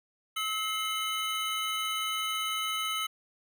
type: tone cluster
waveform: square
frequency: 1293 / 2117 / 3011 Hz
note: E6 / C7 / F#7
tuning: -34 / +20 / +30 cents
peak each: -34 / -38 / -34 dBFS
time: 0.36-3.07 s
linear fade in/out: 10 ms
effects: none